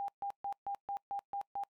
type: tone bursts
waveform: sine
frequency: 801 Hz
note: G5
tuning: 37 cents sharp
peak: -35 dBFS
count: 8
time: 0-1.636 s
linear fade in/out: 0 ms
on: 82 ms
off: 140 ms
effects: noise-tail reverb RT60 0.1 s tail -25 dB re dry